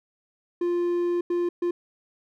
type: tone bursts at uneven times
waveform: triangle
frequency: 349.2 Hz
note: F4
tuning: in tune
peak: -20 dBFS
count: 3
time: 0.61-1.21 / 1.3-1.49 / 1.62-1.71 s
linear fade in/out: 5 ms
effects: none